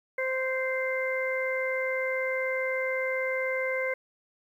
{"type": "harmonic tone", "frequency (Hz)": 521, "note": "C5", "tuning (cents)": -7, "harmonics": [1, 2, 3, 4], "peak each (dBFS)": [-29, -40, -36, -31], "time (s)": [0.18, 3.94], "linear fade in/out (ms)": 5, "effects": ["10-bit"]}